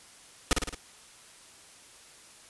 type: noise with echo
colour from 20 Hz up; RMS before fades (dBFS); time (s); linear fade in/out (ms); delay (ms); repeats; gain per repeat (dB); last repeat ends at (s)
pink; -22; 0.51-0.53; 0; 54; 4; -4; 0.746
effects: white hiss -53 dBFS RMS until 2.49 s + resampled to 24000 Hz